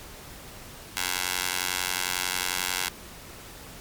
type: tone with high-pass filter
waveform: 15% pulse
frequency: 91.1 Hz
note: F#2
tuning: 26 cents flat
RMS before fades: -29 dBFS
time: 0.97-2.89 s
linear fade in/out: 0 ms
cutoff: 1600 Hz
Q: 0.52
effects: pink hiss -44 dBFS RMS until 3.8 s + MP3 96 kbps